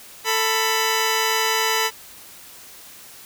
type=tone pair together; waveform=10% pulse; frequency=443.5 / 990 Hz; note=A4 / B5; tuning=+14 / +4 cents; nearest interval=octave + major second; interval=1390 cents; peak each=-13 dBFS; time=0.24-1.91 s; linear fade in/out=50 ms; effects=white hiss -43 dBFS RMS until 3.25 s